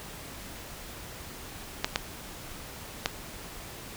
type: clicks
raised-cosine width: 0.2 ms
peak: -7 dBFS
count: 3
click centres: 1.845 / 1.959 / 3.059 s
effects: pink hiss -43 dBFS RMS until 3.96 s